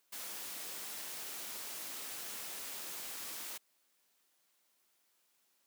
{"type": "noise", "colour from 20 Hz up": "white", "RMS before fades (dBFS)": -44, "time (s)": [0.12, 3.58], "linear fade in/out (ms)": 10, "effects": ["white hiss -75 dBFS RMS until 5.66 s", "high-pass 200 Hz 12 dB/octave"]}